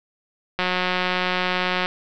click train, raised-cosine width 0.3 ms, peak -6 dBFS, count 232, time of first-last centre 0.59-1.859 s, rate 182 Hz, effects low-pass 5000 Hz 12 dB/octave

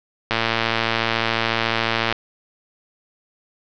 click train, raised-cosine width 0.3 ms, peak -3 dBFS, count 208, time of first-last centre 0.31-2.126 s, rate 114 Hz, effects resampled to 16000 Hz + 7-bit

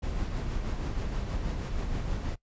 brown noise with tremolo, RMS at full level -30 dBFS, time 0.02-2.36 s, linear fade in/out 20 ms, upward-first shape sine, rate 6.3 Hz, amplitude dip 35%, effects noise-tail reverb RT60 0.1 s tail -19 dB re dry + resampled to 16000 Hz

